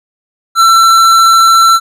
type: tone with hard clipping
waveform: sine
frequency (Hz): 1343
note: E6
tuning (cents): +32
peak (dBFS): -5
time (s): 0.55-1.8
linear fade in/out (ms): 50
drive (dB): 14
effects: none